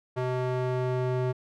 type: tone with band-pass filter sweep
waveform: square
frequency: 126.9 Hz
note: B2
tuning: 47 cents sharp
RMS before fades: -28 dBFS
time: 0.16-1.33 s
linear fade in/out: 20 ms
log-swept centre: 590 to 390 Hz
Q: 0.73
effects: none